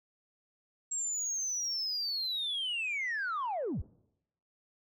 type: linear sweep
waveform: sine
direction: down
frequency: 7590 to 32.7 Hz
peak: -30 dBFS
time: 0.91-3.82 s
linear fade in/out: 10 ms
effects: noise-tail reverb RT60 0.8 s tail -23 dB re dry + tanh soft clip ceiling -29 dBFS